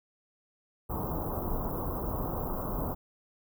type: band-stop noise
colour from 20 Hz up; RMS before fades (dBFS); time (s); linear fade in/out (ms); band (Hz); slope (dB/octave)
pink; -33; 0.89-2.95; 20; 1200 to 14000; 48
effects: none